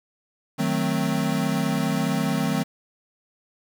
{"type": "chord", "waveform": "square", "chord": "D# diminished seventh", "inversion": "none", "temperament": "equal", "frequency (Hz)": [155.56, 185, 220, 261.6], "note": ["D#3", "F#3", "A3", "C4"], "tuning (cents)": [0, 0, 0, 0], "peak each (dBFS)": -28, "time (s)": [0.58, 2.64], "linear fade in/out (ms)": 20, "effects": ["8-bit"]}